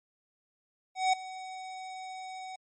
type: tone with ADSR envelope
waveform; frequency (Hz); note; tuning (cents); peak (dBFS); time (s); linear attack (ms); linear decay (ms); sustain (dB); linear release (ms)
square; 751; F#5; +26; -22; 0.95-2.56; 180; 7; -18; 6
effects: MP3 32 kbps